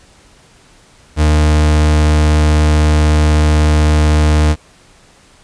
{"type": "tone", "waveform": "40% pulse", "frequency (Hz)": 76.1, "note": "D#2", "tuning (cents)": -38, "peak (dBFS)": -7, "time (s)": [1.16, 4.56], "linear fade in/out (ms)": 50, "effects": ["pink hiss -46 dBFS RMS until 5.43 s", "resampled to 22050 Hz"]}